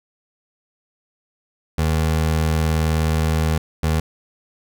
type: tone pair in turn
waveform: 25% pulse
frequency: 79.2 / 79.2 Hz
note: D#2 / D#2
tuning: +31 / +31 cents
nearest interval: unison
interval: 0 cents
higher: neither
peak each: -13 dBFS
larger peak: neither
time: 1.78-3.58 / 3.83-4 s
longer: first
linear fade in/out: 5 ms
effects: none